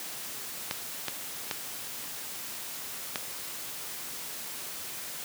clicks, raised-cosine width 0.2 ms, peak -12 dBFS, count 4, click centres 0.711 / 1.083 / 1.512 / 3.158 s, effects white hiss -39 dBFS RMS until 5.24 s + high-pass 100 Hz 12 dB/octave

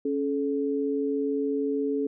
sine tone pair together, 277.2 / 431 Hz, C#4 / A4, 0 / -36 cents, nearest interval minor sixth, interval 764 cents, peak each -27 dBFS, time 0.05-2.07 s, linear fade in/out 5 ms, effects none

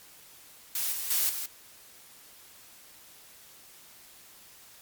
blue noise with level steps, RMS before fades -30 / -34 / -26 / -34 dBFS, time 0.75-1.46 s, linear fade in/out 2 ms, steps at 0.92 / 1.1 / 1.29 s, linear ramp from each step 5 ms, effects white hiss -53 dBFS RMS until 4.81 s + MP3 96 kbps

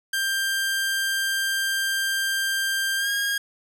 sawtooth tone with pitch glide, 1585 to 1626.7 Hz, G6 to G#6, +19 to -36 cents, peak -19 dBFS, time 0.13-3.38 s, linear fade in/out 5 ms, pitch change +45 cents, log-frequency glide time 2.97-3.09 s, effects none

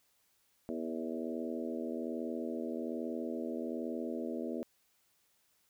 harmonic tone with a mistuned harmonic, 81.2 Hz, E2, 26 cents flat, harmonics 3 / 4 / 5 / 6 / 7 / 8, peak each -39 / -41 / -43 / -45 / -46 / -47 dBFS, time 0.69-4.63 s, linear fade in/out 0 ms, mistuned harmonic 7, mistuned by +22 cents, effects white hiss -73 dBFS RMS until 5.69 s

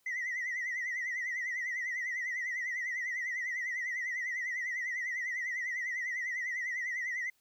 sine tone with vibrato, 1975.5 Hz, B6, in tune, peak -31 dBFS, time 0.06-7.3 s, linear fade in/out 5 ms, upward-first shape triangle, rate 10 Hz, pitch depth 110 cents each way, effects tanh soft clip ceiling -31 dBFS + white hiss -73 dBFS RMS until 7.4 s

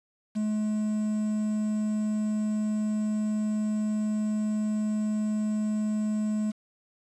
triangle tone with quantisation, 213.4 Hz, G#3, 47 cents sharp, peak -23 dBFS, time 0.35-6.52 s, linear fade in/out 20 ms, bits 8, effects resampled to 22050 Hz

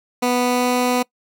15% pulse tone with pitch glide, 246.9 to 248.3 Hz, B3 to B3, 0 to +9 cents, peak -10 dBFS, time 0.22-1.03 s, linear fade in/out 10 ms, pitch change +9 cents, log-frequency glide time 0.39-0.75 s, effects noise-tail reverb RT60 0.1 s tail -23 dB re dry

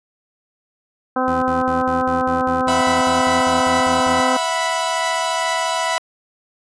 harmonic tone, 256.9 Hz, C4, 32 cents flat, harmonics 1 / 2 / 3 / 4 / 5 / 6, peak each -22 / -22 / -22 / -24 / -24 / -30 dBFS, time 1.16-4.37 s, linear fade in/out 5 ms
15% pulse tone bursts, 82.41 Hz, E2, in tune, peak -22 dBFS, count 15, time 1.28-4.206 s, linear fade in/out 0 ms, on 140 ms, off 59 ms
sawtooth chord, E suspended second, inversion none, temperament equal with one note detuned, 659.3 / 733.6 / 987.8 Hz, E5 / F#5 / B5, 0 / -15 / 0 cents, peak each -19 / -22 / -17 dBFS, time 2.68-5.98 s, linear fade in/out 0 ms
effects resampled to 22050 Hz

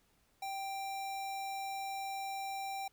sine tone with sample-and-hold, 781 Hz, G5, 7 cents flat, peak -37 dBFS, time 0.42-2.88 s, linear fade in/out 5 ms, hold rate 3150 Hz, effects pink hiss -72 dBFS RMS until 2.92 s

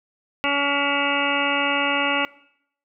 harmonic tone with a mistuned harmonic, 283.1 Hz, C#4, 37 cents sharp, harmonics 1 / 2 / 3 / 4 / 5 / 7 / 8 / 9 / 10, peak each -28 / -28 / -28 / -28 / -28 / -28 / -28 / -28 / -28 dBFS, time 0.44-2.25 s, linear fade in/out 0 ms, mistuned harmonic 9, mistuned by +44 cents, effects noise-tail reverb RT60 0.7 s tail -21 dB re dry

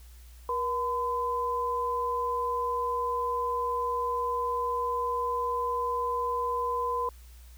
sine tone pair together, 479 / 1015 Hz, A#4 / B5, +47 / +47 cents, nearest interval octave + minor second, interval 1300 cents, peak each -32 / -28 dBFS, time 0.49-7.09 s, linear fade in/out 2 ms, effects added 60 Hz sine -47 dBFS peak until 7.57 s + white hiss -59 dBFS RMS until 7.57 s

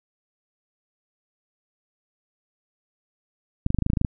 clicks, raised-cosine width 5 ms, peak -9 dBFS, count 11, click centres 3.664 / 3.704 / 3.746 / 3.787 / 3.823 / 3.864 / 3.901 / 3.934 / 3.972 / 4.014 / 4.048 s, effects none

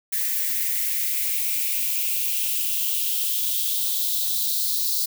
violet noise with high-pass filter sweep, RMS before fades -24 dBFS, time 0.12-5.06 s, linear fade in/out 10 ms, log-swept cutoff 1800 to 4300 Hz, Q 4.6, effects none

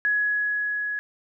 sine tone with level ramp, 1680 Hz, G#6, 19 cents sharp, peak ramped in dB -19 to -26 dBFS, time 0.05-0.99 s, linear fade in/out 0 ms, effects none

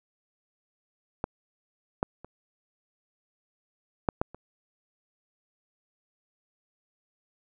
clicks, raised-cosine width 1 ms, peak -14 / -11 / -29 / -9 / -11 / -29 dBFS, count 6, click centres 1.241 / 2.029 / 2.246 / 4.088 / 4.215 / 4.346 s, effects none

